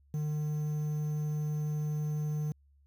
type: tone with quantisation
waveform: triangle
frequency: 151 Hz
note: D3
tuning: 48 cents sharp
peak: -28 dBFS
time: 0.14-2.52 s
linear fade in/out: 2 ms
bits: 9
effects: added 70 Hz sine -61 dBFS peak until 2.86 s